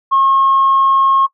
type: tone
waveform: sine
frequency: 1082 Hz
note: C#6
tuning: 42 cents flat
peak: -8 dBFS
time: 0.11-1.27 s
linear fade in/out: 20 ms
effects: noise-tail reverb RT60 0.1 s tail -18 dB re dry + tanh soft clip ceiling -4 dBFS